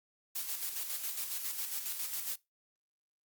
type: noise with tremolo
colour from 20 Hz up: blue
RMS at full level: -36 dBFS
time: 0.35-2.36 s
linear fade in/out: 10 ms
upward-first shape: square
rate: 7.3 Hz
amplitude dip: 45%
effects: noise-tail reverb RT60 0.2 s tail -21 dB re dry + Opus 48 kbps